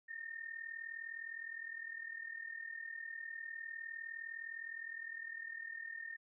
sine tone with amplitude modulation, 1824 Hz, A#6, 38 cents flat, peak -40 dBFS, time 0.08-6.17 s, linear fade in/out 20 ms, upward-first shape sine, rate 39.7 Hz, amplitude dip 75%, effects none

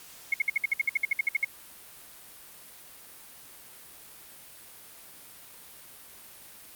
sine tone bursts, 2170 Hz, C#7, 37 cents flat, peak -21 dBFS, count 15, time 0.32-1.447 s, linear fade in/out 5 ms, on 21 ms, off 58 ms, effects white hiss -49 dBFS RMS until 6.75 s + Opus 48 kbps

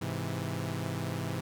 sawtooth chord, Ab augmented, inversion none, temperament equal, 103.83 / 130.81 / 164.81 Hz, Ab2 / C3 / E3, 0 / 0 / 0 cents, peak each -33 dBFS, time 0.01-1.41 s, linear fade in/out 10 ms, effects none

